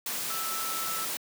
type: tone in noise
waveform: sine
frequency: 1318.5 Hz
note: E6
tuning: in tune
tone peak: -35 dBFS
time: 0.3-1.05 s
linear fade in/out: 2 ms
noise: white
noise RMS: -33 dBFS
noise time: 0.06-1.17 s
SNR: -5 dB
effects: high-pass 150 Hz 12 dB/octave